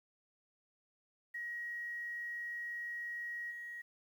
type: tone with level steps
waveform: sine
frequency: 1897 Hz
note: A#6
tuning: 30 cents sharp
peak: -39 / -43 dBFS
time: 1.34-3.82 s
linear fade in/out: 10 ms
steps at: 3.5 s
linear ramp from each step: 20 ms
effects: 11-bit